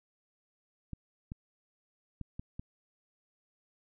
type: clicks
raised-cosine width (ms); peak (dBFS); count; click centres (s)
5; -27; 5; 0.933 / 1.319 / 2.213 / 2.395 / 2.595
effects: none